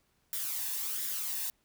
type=noise with flanger; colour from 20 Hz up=blue; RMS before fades=-35 dBFS; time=0.33-1.5 s; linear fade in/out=0 ms; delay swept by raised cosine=0.56 to 1.14 ms; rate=1.4 Hz; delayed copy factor=+0.5; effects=pink hiss -73 dBFS RMS until 1.64 s